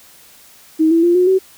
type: tone with pitch steps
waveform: sine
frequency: 317 / 331.4 / 346.5 / 362.2 / 378.7 Hz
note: D#4 / E4 / F4 / F#4 / F#4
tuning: +32 / +9 / -14 / -37 / +40 cents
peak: -9 dBFS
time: 0.79-1.39 s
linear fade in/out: 20 ms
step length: 120 ms
effects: white hiss -45 dBFS RMS until 1.57 s